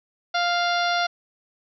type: harmonic tone with a mistuned harmonic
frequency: 698.5 Hz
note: F5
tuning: in tune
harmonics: 1 / 2 / 3 / 4 / 5 / 6 / 7 / 8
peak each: -23 / -25 / -32 / -35 / -31 / -33 / -35 / -37 dBFS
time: 0.34-1.07 s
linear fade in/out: 10 ms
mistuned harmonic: 7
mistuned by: -45 cents
effects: none